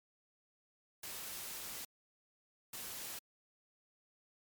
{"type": "noise bursts at uneven times", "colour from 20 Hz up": "white", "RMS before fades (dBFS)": -45, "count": 2, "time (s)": [[1.03, 1.85], [2.73, 3.19]], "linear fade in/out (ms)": 5, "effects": ["MP3 96 kbps"]}